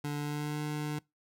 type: tone with pitch glide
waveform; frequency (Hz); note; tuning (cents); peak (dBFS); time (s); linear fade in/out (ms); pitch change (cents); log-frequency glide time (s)
25% pulse; 146.4 to 150.08; D3 to D3; -5 to +38; -29; 0.04-0.99; 5; +43; 0.17-0.6
effects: noise-tail reverb RT60 0.2 s tail -23 dB re dry